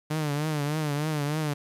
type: tone with vibrato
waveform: sawtooth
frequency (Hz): 150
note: D3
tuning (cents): +37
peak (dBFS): -22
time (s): 0.1-1.54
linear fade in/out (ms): 10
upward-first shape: triangle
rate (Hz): 3.3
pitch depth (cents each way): 100
effects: resampled to 32000 Hz + 9-bit

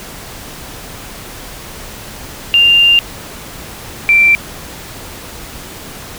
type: tone pair in turn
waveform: sine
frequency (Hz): 2794 / 2349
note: F7 / D7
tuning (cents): 0 / 0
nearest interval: minor third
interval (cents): 300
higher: first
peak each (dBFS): -5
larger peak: neither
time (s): 2.54-2.99 / 4.09-4.35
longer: first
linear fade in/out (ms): 0
effects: pink hiss -30 dBFS RMS until 6.18 s

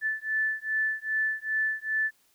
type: beating tone pair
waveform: sine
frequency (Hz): 1750 / 1752.5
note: A6 / A6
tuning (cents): -10 / -7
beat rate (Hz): 2.5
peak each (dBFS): -29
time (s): 0.01-2.11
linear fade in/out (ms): 50
effects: white hiss -66 dBFS RMS until 2.34 s

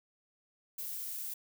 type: noise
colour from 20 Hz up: violet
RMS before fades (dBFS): -40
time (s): 0.78-1.34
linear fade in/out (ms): 5
effects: none

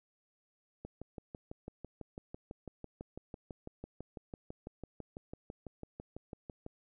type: click train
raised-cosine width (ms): 2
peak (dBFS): -30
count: 36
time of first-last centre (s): 0.85-6.664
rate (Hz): 6.02
effects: none

